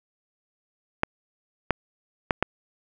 clicks, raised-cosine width 0.5 ms, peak -5 dBFS, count 4, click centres 1.034 / 1.707 / 2.308 / 2.426 s, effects none

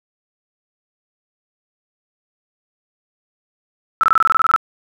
sine tone bursts, 1318 Hz, E6, 1 cent flat, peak -9 dBFS, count 12, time 4.01-4.562 s, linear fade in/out 0 ms, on 24 ms, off 24 ms, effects none

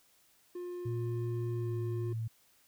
triangle tone, 355 Hz, F4, 28 cents sharp, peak -36 dBFS, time 0.55-2.13 s, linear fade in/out 5 ms
sine tone with pitch glide, 116.54 to 112.83 Hz, A#2 to A2, 0 to +44 cents, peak -33 dBFS, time 0.85-2.28 s, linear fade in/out 10 ms, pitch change -56 cents, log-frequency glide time 1.57-1.72 s
effects white hiss -67 dBFS RMS until 2.67 s

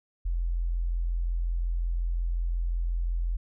sine tone, 42.78 Hz, F1, 35 cents flat, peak -25 dBFS, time 0.25-3.37 s, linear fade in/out 10 ms, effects none

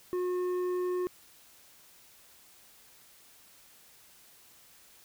sine tone with tanh clipping, 361.1 Hz, F#4, 42 cents flat, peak -30 dBFS, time 0.13-1.07 s, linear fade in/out 0 ms, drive 8 dB, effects white hiss -58 dBFS RMS until 5.04 s

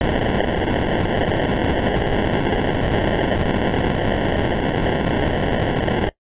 violet noise with sample-and-hold, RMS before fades -19 dBFS, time 0.01-6.09 s, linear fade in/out 0 ms, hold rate 1225 Hz, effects noise-tail reverb RT60 0.1 s tail -18 dB re dry + resampled to 8000 Hz

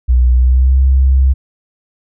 sine tone with pitch glide, 61.74 to 66.17 Hz, B1 to C2, 0 to +20 cents, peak -6 dBFS, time 0.08-1.34 s, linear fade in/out 20 ms, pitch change +120 cents, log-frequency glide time 0.34-0.79 s, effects none

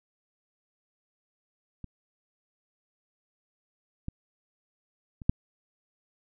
clicks, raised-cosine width 5 ms, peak -27 / -21 / -29 / -8 dBFS, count 4, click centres 1.843 / 4.084 / 5.218 / 5.295 s, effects none

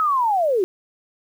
sine linear sweep, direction down, 1300 to 349.2 Hz, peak -16 dBFS, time 0-0.64 s, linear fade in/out 0 ms, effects 8-bit

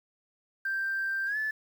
sine tone with pitch glide, 1574 to 1736.4 Hz, G6 to A6, +7 to -23 cents, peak -27 dBFS, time 0.65-1.51 s, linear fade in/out 5 ms, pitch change +170 cents, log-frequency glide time 1.26-1.37 s, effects tanh soft clip ceiling -24 dBFS + 9-bit

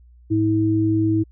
sine tone pair together, 107.4 / 322.1 Hz, A2 / E4, -41 / -40 cents, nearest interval octave + perfect fifth, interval 1901 cents, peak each -21 / -17 dBFS, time 0.3-1.24 s, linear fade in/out 20 ms, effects added 60 Hz sine -46 dBFS peak until 1.31 s

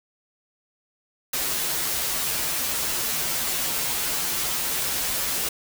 white noise with comb filter, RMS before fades -26 dBFS, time 1.33-5.49 s, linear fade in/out 5 ms, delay 10 ms, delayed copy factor -1, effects none

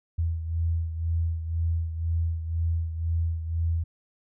sine beating tone pair, 82.41 / 84.41 Hz, E2 / E2, 0 / +42 cents, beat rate 2 Hz, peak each -25 / -32 dBFS, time 0.18-3.84 s, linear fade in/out 10 ms, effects none

